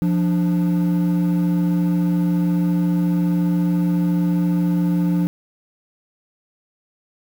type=tone pair together; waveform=triangle; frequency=174.61 / 295.8 Hz; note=F3 / D4; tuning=0 / +13 cents; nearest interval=major sixth; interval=913 cents; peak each=-14 / -20 dBFS; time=0.02-5.27 s; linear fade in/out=0 ms; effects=tanh soft clip ceiling -8 dBFS + 7-bit